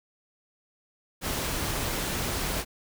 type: noise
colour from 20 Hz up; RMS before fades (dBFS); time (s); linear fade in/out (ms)
pink; -30; 1.21-2.65; 50
effects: none